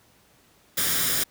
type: noise with comb filter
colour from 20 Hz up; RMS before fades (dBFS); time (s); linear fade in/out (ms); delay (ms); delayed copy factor
white; -24; 0.77-1.24; 10; 0.57; +0.55
effects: pink hiss -59 dBFS RMS until 1.3 s + high-pass 60 Hz 12 dB/octave